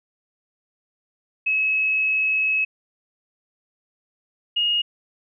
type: tone pair in turn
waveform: sine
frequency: 2574 / 2862 Hz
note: E7 / F7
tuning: -42 / +42 cents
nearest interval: major second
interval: 184 cents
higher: second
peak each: -18 dBFS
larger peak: neither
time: 1.46-2.65 / 4.56-4.82 s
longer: first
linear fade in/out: 10 ms
effects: none